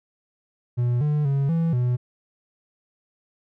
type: tone with pitch steps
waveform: triangle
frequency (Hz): 121.5 / 149.2 / 138.5 / 165.5 / 123.4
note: B2 / D3 / C#3 / E3 / B2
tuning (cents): -28 / +28 / -1 / +7 / -1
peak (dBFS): -17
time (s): 0.77-1.97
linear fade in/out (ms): 20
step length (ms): 240
effects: none